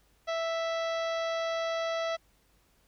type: harmonic tone with a mistuned harmonic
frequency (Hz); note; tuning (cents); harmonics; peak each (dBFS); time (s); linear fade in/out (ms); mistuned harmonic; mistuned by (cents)
659.3; E5; 0; 1 / 2 / 3 / 4 / 5 / 6 / 7 / 8 / 9; -30 / -37 / -40 / -47 / -44 / -47 / -51 / -53 / -52; 0.27-2.17; 20; 8; +28
effects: added 50 Hz sine -68 dBFS peak until 2.87 s + pink hiss -68 dBFS RMS until 2.87 s